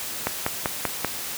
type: click train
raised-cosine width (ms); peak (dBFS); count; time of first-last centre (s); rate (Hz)
0.5; -7; 5; 0.27-1.047; 5.15
effects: white hiss -32 dBFS RMS until 1.37 s + high-pass 60 Hz 12 dB/octave